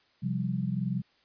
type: chord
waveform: sine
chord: C suspended fourth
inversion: none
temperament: equal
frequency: 130.81 / 174.61 / 196 Hz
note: C3 / F3 / G3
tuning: 0 / 0 / 0 cents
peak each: -32 dBFS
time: 0.22-1.02 s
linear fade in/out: 20 ms
effects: white hiss -66 dBFS RMS until 1.24 s + resampled to 11025 Hz